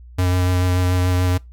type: tone with vibrato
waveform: square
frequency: 90.6 Hz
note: F#2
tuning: 36 cents flat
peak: -16 dBFS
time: 0.18-1.38 s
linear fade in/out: 10 ms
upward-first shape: sine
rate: 6.9 Hz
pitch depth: 15 cents each way
effects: noise-tail reverb RT60 0.2 s tail -22 dB re dry + added 60 Hz sine -38 dBFS peak until 1.52 s